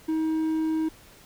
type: tone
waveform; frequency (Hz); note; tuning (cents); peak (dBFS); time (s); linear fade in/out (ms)
triangle; 317.1; D#4; +33; -21; 0.08-0.89; 10
effects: pink hiss -52 dBFS RMS until 1.25 s